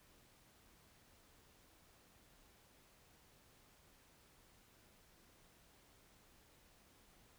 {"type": "silence", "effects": ["pink hiss -68 dBFS RMS until 7.38 s"]}